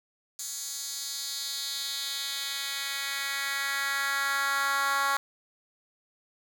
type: tone with high-pass filter sweep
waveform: 10% pulse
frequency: 277.2 Hz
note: C#4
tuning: in tune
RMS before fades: -31 dBFS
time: 0.39-5.17 s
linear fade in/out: 2 ms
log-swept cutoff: 6500 to 1100 Hz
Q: 1.9
effects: 9-bit